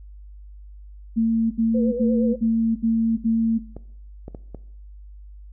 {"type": "tone bursts", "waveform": "sine", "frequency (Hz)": 226.3, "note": "A3", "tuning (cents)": 49, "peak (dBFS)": -16, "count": 6, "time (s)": [1.16, 3.59], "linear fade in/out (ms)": 20, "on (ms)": 350, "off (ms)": 66}
{"type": "tone with vibrato", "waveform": "sine", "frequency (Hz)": 493.9, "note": "B4", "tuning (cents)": 0, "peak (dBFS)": -24, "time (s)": [1.74, 2.36], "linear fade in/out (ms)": 10, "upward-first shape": "triangle", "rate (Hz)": 8.5, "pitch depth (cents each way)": 81}
{"type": "clicks", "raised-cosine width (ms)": 2, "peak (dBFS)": -22, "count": 4, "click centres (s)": [3.766, 4.281, 4.348, 4.547]}
{"effects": ["noise-tail reverb RT60 0.7 s tail -19 dB re dry", "added 50 Hz sine -39 dBFS peak until 5.52 s"]}